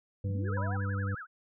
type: harmonic tone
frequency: 98.7 Hz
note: G2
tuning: 12 cents sharp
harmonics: 1 / 2 / 3 / 5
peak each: -30 / -40 / -46 / -44 dBFS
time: 0.24-1.15 s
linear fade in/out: 5 ms
type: linear sweep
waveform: sine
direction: up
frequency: 99 to 803 Hz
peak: -40 dBFS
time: 0.26-0.77 s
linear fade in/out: 5 ms
type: tone with vibrato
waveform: sine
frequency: 1464 Hz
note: F#6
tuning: 19 cents flat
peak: -39 dBFS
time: 0.44-1.27 s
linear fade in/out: 50 ms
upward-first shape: sine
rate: 11 Hz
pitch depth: 270 cents each way
type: tone with exponential decay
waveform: sine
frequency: 979 Hz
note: B5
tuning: 15 cents flat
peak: -35 dBFS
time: 0.57-1.08 s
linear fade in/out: 5 ms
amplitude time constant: 110 ms
effects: none